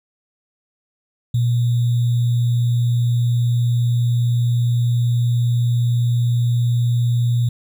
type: tone with sample-and-hold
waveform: sine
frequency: 119.7 Hz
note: A#2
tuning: 46 cents sharp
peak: -14 dBFS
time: 1.34-7.49 s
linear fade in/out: 5 ms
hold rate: 3675 Hz
effects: none